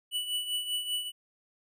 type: tone with tremolo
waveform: square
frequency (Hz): 2960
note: F#7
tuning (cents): 0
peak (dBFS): -28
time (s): 0.11-1.12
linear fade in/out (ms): 50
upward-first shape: triangle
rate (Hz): 5.1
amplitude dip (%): 70
effects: none